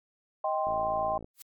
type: chord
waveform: sine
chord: C minor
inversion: first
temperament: just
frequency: 627.9 / 784.9 / 1046.5 Hz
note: Eb5 / G5 / C6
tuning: +16 / +2 / 0 cents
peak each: -30 / -30 / -32 dBFS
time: 0.44-1.18 s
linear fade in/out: 5 ms
type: click train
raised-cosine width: 2 ms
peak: -30 dBFS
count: 33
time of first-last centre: 0.67-1.245 s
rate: 55.7 Hz
type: noise with exponential growth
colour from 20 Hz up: blue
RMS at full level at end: -40 dBFS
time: 1.34-1.42 s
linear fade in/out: 1 ms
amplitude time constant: 17 ms
effects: MP3 96 kbps